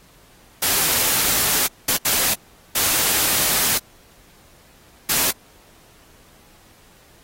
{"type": "noise bursts at uneven times", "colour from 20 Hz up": "white", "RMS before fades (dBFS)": -19, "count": 5, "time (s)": [[0.62, 1.67], [1.88, 1.97], [2.05, 2.34], [2.75, 3.78], [5.09, 5.31]], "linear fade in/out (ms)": 5, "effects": ["pink hiss -52 dBFS RMS until 7.23 s", "AAC 48 kbps"]}